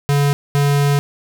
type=tone bursts at uneven times; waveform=square; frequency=142.7 Hz; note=D3; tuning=49 cents flat; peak=-13 dBFS; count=2; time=0.09-0.33 / 0.55-0.99 s; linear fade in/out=0 ms; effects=none